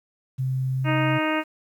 sine tone with pitch glide, 130.81 to 132.79 Hz, C3 to C3, 0 to +26 cents, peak -22 dBFS, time 0.38-1.19 s, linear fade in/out 20 ms, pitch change +26 cents, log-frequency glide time 0.74-0.89 s
harmonic tone, 311.1 Hz, D#4, in tune, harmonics 1 / 2 / 3 / 4 / 5 / 6 / 7 / 8 / 9, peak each -25 / -28 / -30 / -31 / -32 / -33 / -33 / -34 / -35 dBFS, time 0.84-1.44 s, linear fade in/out 50 ms
effects 9-bit

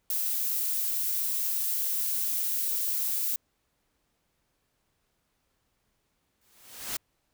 violet noise, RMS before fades -29 dBFS, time 0.1-3.36 s, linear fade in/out 2 ms
white noise with exponential growth, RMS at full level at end -30 dBFS, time 6.41-6.97 s, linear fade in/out 5 ms, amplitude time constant 120 ms
effects pink hiss -75 dBFS RMS until 7.33 s

